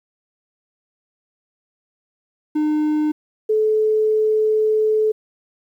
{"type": "tone pair in turn", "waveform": ["triangle", "sine"], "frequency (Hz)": [304, 432.4], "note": ["D#4", "A4"], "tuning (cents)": [-40, -30], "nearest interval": "tritone", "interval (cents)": 610, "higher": "second", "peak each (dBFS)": -14, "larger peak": "neither", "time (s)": [[2.55, 3.12], [3.49, 5.12]], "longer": "second", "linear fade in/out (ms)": 10, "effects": ["9-bit"]}